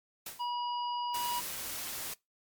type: noise with exponential decay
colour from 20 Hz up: white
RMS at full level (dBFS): -38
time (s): 0.26-0.55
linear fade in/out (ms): 5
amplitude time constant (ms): 61
type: harmonic tone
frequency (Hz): 968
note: B5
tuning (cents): -35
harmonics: 1 / 3 / 5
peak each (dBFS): -32 / -43 / -46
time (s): 0.39-1.41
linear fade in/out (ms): 20
type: noise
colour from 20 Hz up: white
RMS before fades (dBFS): -39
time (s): 1.14-2.14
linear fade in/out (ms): 5
effects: noise-tail reverb RT60 0.2 s tail -23 dB re dry + MP3 96 kbps